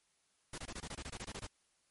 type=noise bursts; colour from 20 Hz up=pink; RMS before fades=-44 dBFS; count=13; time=0.53-1.469 s; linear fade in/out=5 ms; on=51 ms; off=23 ms; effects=white hiss -75 dBFS RMS until 1.9 s + MP3 48 kbps